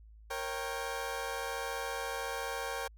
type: chord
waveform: 20% pulse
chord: G diminished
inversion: first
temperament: equal with one note detuned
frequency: 466.2 / 547.4 / 784 Hz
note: Bb4 / Db5 / G5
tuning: 0 / -22 / 0 cents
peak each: -35 / -35 / -35 dBFS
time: 0.3-2.88 s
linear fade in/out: 10 ms
effects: added 54 Hz sine -52 dBFS peak until 2.97 s